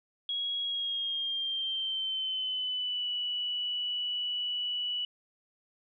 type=tone with pitch glide; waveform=sine; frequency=3313 to 2952 Hz; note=G#7 to F#7; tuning=-5 to -5 cents; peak=-30 dBFS; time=0.29-5.05 s; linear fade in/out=2 ms; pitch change=-200 cents; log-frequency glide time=0.61-3.09 s; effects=none